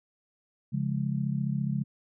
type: chord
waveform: sine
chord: Db major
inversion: none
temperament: just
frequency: 138.59 / 173.24 / 207.9 Hz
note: Db3 / F3 / Ab3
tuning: 0 / -14 / +2 cents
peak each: -29 / -33 / -32 dBFS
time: 0.72-1.84 s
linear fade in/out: 20 ms
effects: none